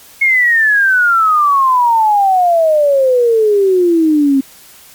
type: exponential sweep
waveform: sine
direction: down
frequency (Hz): 2184 to 265.5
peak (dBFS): -7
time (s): 0.21-4.41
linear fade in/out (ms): 10
effects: white hiss -40 dBFS RMS until 4.94 s + MP3 96 kbps